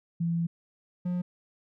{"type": "tone pair in turn", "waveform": ["sine", "triangle"], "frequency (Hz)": [168.3, 178.31], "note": ["E3", "F3"], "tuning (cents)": [36, 36], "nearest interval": "minor second", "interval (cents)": 100, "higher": "second", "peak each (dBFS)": -25, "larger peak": "neither", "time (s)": [[0.2, 0.47], [1.05, 1.22]], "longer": "first", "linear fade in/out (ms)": 10, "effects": []}